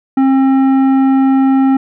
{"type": "tone with tanh clipping", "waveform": "sine", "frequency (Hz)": 267.6, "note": "C4", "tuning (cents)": 39, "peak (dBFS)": -9, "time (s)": [0.17, 1.77], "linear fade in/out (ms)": 5, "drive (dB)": 11, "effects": []}